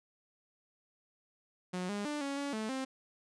sawtooth tone with pitch steps, 181.6 / 204.3 / 296.1 / 278.5 / 282.7 / 217.9 / 264 Hz, F#3 / G#3 / D4 / C#4 / C#4 / A3 / C4, -32 / -28 / +14 / +8 / +34 / -17 / +16 cents, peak -31 dBFS, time 1.73-2.85 s, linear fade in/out 10 ms, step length 160 ms, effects resampled to 22050 Hz

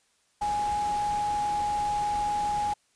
sine tone in noise, 830.6 Hz, G#5, in tune, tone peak -25 dBFS, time 0.41-2.74 s, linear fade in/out 10 ms, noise pink, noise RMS -40 dBFS, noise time 0.41-2.74 s, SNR +12 dB, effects white hiss -68 dBFS RMS until 2.95 s + resampled to 22050 Hz

